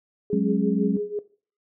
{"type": "tone with tremolo", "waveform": "sine", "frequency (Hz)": 415.3, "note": "G#4", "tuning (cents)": 0, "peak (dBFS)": -23, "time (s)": [0.3, 1.19], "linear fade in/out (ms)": 2, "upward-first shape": "triangle", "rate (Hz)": 6, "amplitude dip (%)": 85}
{"type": "chord", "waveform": "sine", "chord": "F# suspended second", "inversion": "none", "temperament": "equal with one note detuned", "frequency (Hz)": [185, 207.7, 271.6], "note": ["F#3", "G#3", "C#4"], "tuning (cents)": [0, 0, -35], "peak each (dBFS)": [-23, -23, -26], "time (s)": [0.33, 0.97], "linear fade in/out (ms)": 2}
{"effects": ["noise-tail reverb RT60 0.4 s tail -17 dB re dry"]}